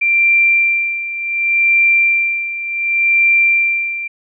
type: tone with tremolo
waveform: sine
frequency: 2363 Hz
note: D7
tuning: 10 cents sharp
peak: -8 dBFS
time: 0.01-4.08 s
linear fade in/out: 10 ms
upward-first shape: sine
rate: 0.68 Hz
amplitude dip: 75%
effects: none